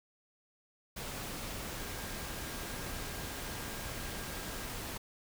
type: tone in noise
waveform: sine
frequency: 1611 Hz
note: G6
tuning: 47 cents sharp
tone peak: -52 dBFS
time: 1.79-4.67 s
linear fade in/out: 10 ms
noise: pink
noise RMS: -41 dBFS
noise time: 0.96-4.98 s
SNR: -14 dB
effects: none